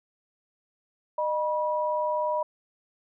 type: tone pair together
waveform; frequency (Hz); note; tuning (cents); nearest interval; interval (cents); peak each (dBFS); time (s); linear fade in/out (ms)
sine; 611.7 / 971; D#5 / B5; -30 / -30; minor sixth; 800; -27; 1.18-2.43; 5
effects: none